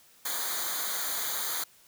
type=noise with comb filter; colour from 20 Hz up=white; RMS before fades=-32 dBFS; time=0.25-1.64 s; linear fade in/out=5 ms; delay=0.37 ms; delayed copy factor=-0.9; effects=white hiss -59 dBFS RMS until 1.87 s